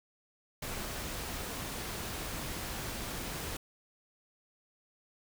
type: noise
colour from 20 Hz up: pink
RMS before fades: -39 dBFS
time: 0.62-3.57 s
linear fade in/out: 5 ms
effects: none